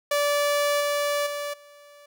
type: tone with level steps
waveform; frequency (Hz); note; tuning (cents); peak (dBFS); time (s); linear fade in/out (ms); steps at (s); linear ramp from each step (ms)
sawtooth; 580; D5; -22; -17 / -19 / -25 / -44; 0.11-2.06; 5; 0.8 / 1.26 / 1.53; 10
effects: none